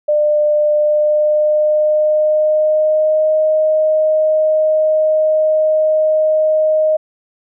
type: tone with pitch glide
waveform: sine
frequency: 599 to 621.9 Hz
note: D5 to D#5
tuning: +34 to -1 cents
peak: -10 dBFS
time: 0.08-6.97 s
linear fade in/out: 10 ms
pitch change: +65 cents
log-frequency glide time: 0.67-3.33 s
effects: none